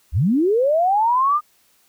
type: linear sweep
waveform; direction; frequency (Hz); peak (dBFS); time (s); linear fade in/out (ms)
sine; up; 55.4 to 1233; -14; 0.12-1.41; 50
effects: white hiss -59 dBFS RMS until 1.88 s